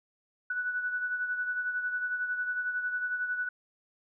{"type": "beating tone pair", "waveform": "sine", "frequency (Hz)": [1480, 1491], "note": ["F#6", "F#6"], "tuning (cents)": [0, 13], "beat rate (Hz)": 11, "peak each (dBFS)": [-30, -39], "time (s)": [0.5, 3.49], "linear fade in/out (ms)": 5, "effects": []}